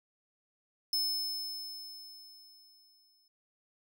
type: tone with exponential decay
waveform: 45% pulse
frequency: 5220 Hz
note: E8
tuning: 18 cents flat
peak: -28 dBFS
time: 0.93-3.28 s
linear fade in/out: 2 ms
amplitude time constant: 510 ms
effects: none